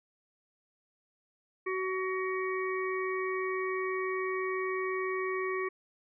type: harmonic tone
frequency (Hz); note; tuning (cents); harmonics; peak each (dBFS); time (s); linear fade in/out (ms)
375.5; F#4; +26; 1 / 3 / 5 / 6; -32 / -37 / -39 / -40; 1.66-5.69; 10
effects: none